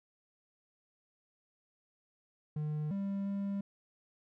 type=tone with pitch steps; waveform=triangle; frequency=151.5 / 197.6 / 198.9 Hz; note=D#3 / G3 / G3; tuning=-46 / +14 / +25 cents; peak=-31 dBFS; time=2.56-3.61 s; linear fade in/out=5 ms; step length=350 ms; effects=none

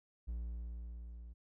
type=tone with level ramp; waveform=triangle; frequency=58.27 Hz; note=A#1; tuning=in tune; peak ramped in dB=-35 to -46 dBFS; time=0.27-1.34 s; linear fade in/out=20 ms; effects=none

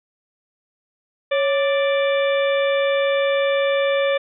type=harmonic tone with a mistuned harmonic; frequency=587.3 Hz; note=D5; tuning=in tune; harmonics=1 / 2 / 3 / 4 / 5 / 6; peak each=-17 / -29 / -28 / -28 / -36 / -31 dBFS; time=1.31-4.18 s; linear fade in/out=10 ms; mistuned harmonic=1; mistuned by=-100 cents; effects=none

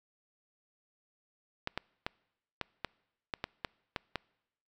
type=clicks; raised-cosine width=0.3 ms; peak=-17 dBFS; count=10; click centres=1.674 / 1.776 / 2.065 / 2.613 / 2.847 / 3.338 / 3.441 / 3.648 / 3.962 / 4.157 s; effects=noise-tail reverb RT60 0.9 s tail -26 dB re dry

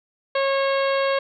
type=harmonic tone; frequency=546 Hz; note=C#5; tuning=26 cents flat; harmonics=1 / 2 / 3 / 4 / 5 / 6 / 7 / 8; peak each=-20 / -26 / -30 / -32 / -34 / -36 / -37 / -38 dBFS; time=0.35-1.19 s; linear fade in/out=5 ms; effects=none

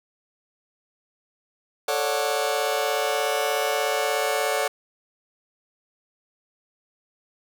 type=chord; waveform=sawtooth; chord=D major seventh; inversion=second; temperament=just; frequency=440.5 / 550.6 / 587.3 / 734.2 Hz; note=A4 / C#5 / D5 / F#5; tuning=+2 / -12 / 0 / -14 cents; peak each=-24 dBFS; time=1.88-4.68 s; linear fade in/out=5 ms; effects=none

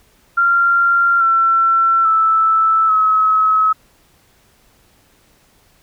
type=tone with pitch steps; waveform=sine; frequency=1384 / 1350 / 1316.9 / 1284.6 Hz; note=F6 / E6 / E6 / E6; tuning=-16 / +41 / -2 / -45 cents; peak=-10 dBFS; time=0.37-3.73 s; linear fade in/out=10 ms; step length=840 ms; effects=pink hiss -54 dBFS RMS until 5.82 s

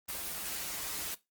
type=noise with comb filter; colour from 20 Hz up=white; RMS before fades=-38 dBFS; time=0.08-1.15 s; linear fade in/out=10 ms; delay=8 ms; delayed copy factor=-0.9; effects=noise-tail reverb RT60 0.2 s tail -18 dB re dry + Opus 24 kbps

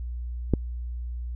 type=click; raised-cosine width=3 ms; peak=-7 dBFS; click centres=0.537 s; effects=added 60 Hz sine -30 dBFS peak until 1.35 s

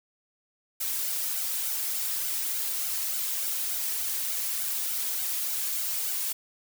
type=noise with flanger; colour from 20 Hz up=blue; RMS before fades=-30 dBFS; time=0.8-6.33 s; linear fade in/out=10 ms; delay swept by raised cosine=1.3 to 3.2 ms; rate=3.4 Hz; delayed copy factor=+0.9; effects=none

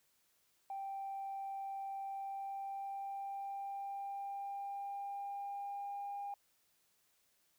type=tone with pitch glide; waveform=sine; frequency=784 to 806 Hz; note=G5 to G5; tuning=0 to +48 cents; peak=-39 dBFS; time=0.7-6.34 s; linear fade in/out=2 ms; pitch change=+48 cents; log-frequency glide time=2.01-6.21 s; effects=tanh soft clip ceiling -36 dBFS + white hiss -75 dBFS RMS until 7.58 s

